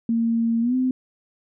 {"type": "tone with pitch glide", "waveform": "sine", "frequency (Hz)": [229.8, 256.5], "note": ["A#3", "C4"], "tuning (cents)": [-25, -34], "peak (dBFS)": -18, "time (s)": [0.09, 0.91], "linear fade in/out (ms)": 2, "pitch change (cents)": 191, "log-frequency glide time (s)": [0.61, 0.75], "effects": []}